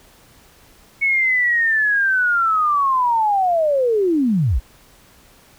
sine linear sweep, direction down, 2217 to 41.2 Hz, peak -14 dBFS, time 1.01-4.6 s, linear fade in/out 20 ms, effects pink hiss -50 dBFS RMS until 5.58 s

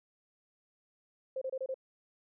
sine tone bursts, 525 Hz, C5, 6 cents sharp, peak -33 dBFS, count 5, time 1.36-1.743 s, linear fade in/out 5 ms, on 55 ms, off 27 ms, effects none

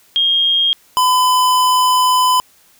sine / square tone pair in turn, 3236 / 1008.4 Hz, G#7 / B5, -46 / +36 cents, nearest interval octave + minor sixth, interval 2018 cents, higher first, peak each -11 dBFS, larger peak neither, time 0.16-0.73 / 0.97-2.4 s, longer second, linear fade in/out 0 ms, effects white hiss -51 dBFS RMS until 2.79 s

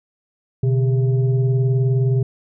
sine tone with frequency modulation, 126.3 Hz, B2, 39 cents sharp, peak -14 dBFS, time 0.63-2.23 s, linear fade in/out 5 ms, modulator 272 Hz, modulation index 0.57, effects none

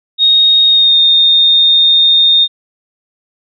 sine tone with pitch glide, 3729 to 3667 Hz, A#7 to A#7, 0 to -29 cents, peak -5 dBFS, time 0.18-2.48 s, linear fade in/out 50 ms, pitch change -29 cents, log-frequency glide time 0.66-0.98 s, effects none

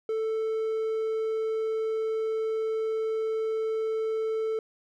triangle tone, 441.6 Hz, A4, 6 cents sharp, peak -24 dBFS, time 0.09-4.59 s, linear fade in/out 2 ms, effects none

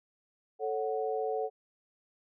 sine chord, F# minor, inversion first, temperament equal, 440 / 554.4 / 740 Hz, A4 / C#5 / F#5, 0 / 0 / 0 cents, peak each -32 / -37 / -35 dBFS, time 0.59-1.5 s, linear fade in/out 50 ms, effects none

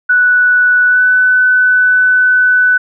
sine tone with pitch glide, 1480 to 1499.8 Hz, F#6 to F#6, 0 to +23 cents, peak -6 dBFS, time 0.09-2.78 s, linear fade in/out 10 ms, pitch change +23 cents, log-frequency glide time 0.88-1.01 s, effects none

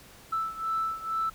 sine beating tone pair, 1318.5 / 1320.7 Hz, E6 / E6, 0 / +3 cents, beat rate 2.2 Hz, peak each -29 / -32 dBFS, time 0.32-1.3 s, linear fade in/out 10 ms, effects tanh soft clip ceiling -21 dBFS + pink hiss -52 dBFS RMS until 1.34 s

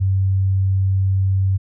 sine tone, 95.9 Hz, G2, 37 cents flat, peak -14 dBFS, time 0-1.58 s, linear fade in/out 20 ms, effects none

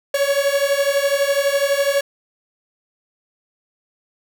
45% pulse beating tone pair, 554.4 / 566.4 Hz, C#5 / C#5, 0 / +37 cents, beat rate 12 Hz, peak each -19 dBFS, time 0.14-2.01 s, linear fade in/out 5 ms, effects none

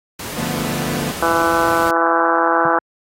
pink noise, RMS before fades -28 dBFS, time 0.19-1.91 s, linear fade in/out 5 ms
sawtooth chord, B half-diminished seventh, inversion first, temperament equal, 146.83 / 174.61 / 220 / 246.9 Hz, D3 / F3 / A3 / B3, 0 / 0 / 0 / 0 cents, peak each -22 / -23 / -23 / -22 dBFS, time 0.36-1.12 s, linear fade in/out 20 ms
harmonic tone, 166.7 Hz, E3, 20 cents sharp, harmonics 2 / 3 / 4 / 5 / 6 / 7 / 8 / 9, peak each -22 / -22 / -22 / -22 / -22 / -22 / -22 / -22 dBFS, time 1.22-2.79 s, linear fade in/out 5 ms
sine tone with exponential decay, 155.56 Hz, D#3, in tune, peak -22 dBFS, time 2.65-2.73 s, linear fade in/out 2 ms, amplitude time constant 16 ms
effects high-pass 80 Hz 12 dB/octave + AAC 48 kbps

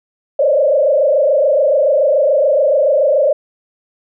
sine tone with frequency modulation, 572 Hz, D5, 46 cents flat, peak -9 dBFS, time 0.39-3.33 s, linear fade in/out 5 ms, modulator 27 Hz, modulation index 1.9, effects none

